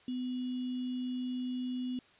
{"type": "tone with sample-and-hold", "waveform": "sine", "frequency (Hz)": 251.5, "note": "B3", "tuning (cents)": 32, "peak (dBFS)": -33, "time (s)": [0.08, 1.99], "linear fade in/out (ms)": 2, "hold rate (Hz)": 3150, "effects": ["white hiss -62 dBFS RMS until 2.19 s", "resampled to 8000 Hz"]}